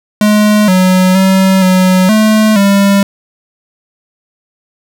square tone with pitch steps, 210.6 / 185 / 190.4 / 185.2 / 216.3 / 198.7 Hz, G#3 / F#3 / F#3 / F#3 / A3 / G3, +24 / 0 / +50 / +2 / -29 / +24 cents, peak -6 dBFS, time 0.21-3.03 s, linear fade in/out 2 ms, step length 470 ms, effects 8-bit

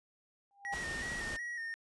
sine tone with exponential growth, 801 Hz, G5, 37 cents sharp, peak -33 dBFS, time 0.51-0.74 s, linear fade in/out 0 ms, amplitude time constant 49 ms
triangle tone with vibrato, 1871 Hz, A#6, 6 cents sharp, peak -36 dBFS, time 0.65-1.74 s, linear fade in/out 0 ms, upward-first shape square, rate 2.7 Hz, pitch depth 38 cents each way
pink noise, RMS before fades -43 dBFS, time 0.72-1.37 s, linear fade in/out 10 ms
effects resampled to 22050 Hz

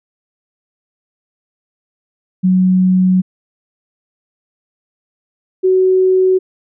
sine tone pair in turn, 185 / 373.8 Hz, F#3 / F#4, 0 / +18 cents, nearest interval octave, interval 1218 cents, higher second, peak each -8 dBFS, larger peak neither, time 2.43-3.22 / 5.63-6.39 s, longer first, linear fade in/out 20 ms, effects none

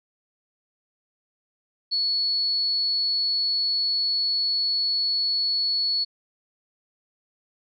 sine tone, 4400 Hz, C#8, 14 cents flat, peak -21 dBFS, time 1.91-6.05 s, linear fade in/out 20 ms, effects none

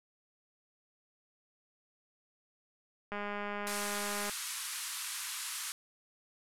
click train, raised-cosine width 0.5 ms, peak -24 dBFS, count 242, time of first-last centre 3.12-4.296 s, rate 205 Hz
white band-pass noise, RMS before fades -40 dBFS, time 3.67-5.72 s, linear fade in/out 0 ms, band 980 to 12000 Hz, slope 48 dB/octave
effects none

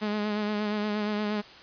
sawtooth tone with vibrato, 209.9 Hz, G#3, 19 cents sharp, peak -23 dBFS, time 0.01-1.42 s, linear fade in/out 20 ms, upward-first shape sine, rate 8.5 Hz, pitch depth 30 cents each way, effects white hiss -48 dBFS RMS until 1.62 s + resampled to 11025 Hz

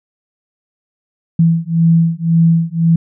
sine beating tone pair, 164.81 / 166.71 Hz, E3 / E3, 0 / +20 cents, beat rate 1.9 Hz, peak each -12 dBFS, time 1.39-2.96 s, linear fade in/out 5 ms, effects none

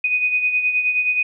sine beating tone pair, 2489 / 2498.5 Hz, D#7 / D#7, 0 / +7 cents, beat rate 9.5 Hz, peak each -17 / -25 dBFS, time 0.04-1.23 s, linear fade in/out 5 ms, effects none

